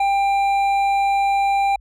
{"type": "tone with hard clipping", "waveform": "sine", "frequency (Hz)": 793, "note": "G5", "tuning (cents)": 20, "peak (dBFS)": -17, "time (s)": [0, 1.76], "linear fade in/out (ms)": 5, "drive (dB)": 7, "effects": ["added 50 Hz sine -44 dBFS peak until 1.8 s"]}